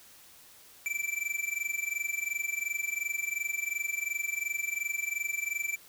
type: tone with amplitude modulation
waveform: square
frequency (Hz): 2334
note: D7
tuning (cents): -11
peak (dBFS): -28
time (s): 0.86-5.76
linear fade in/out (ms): 0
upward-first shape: sine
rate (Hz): 22.8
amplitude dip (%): 85
effects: white hiss -55 dBFS RMS until 5.88 s